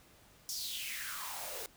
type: noise with high-pass filter sweep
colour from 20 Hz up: white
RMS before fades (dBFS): -41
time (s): 0.49-1.66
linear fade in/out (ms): 0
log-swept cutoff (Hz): 5800 to 400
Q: 4.8
effects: pink hiss -62 dBFS RMS until 1.76 s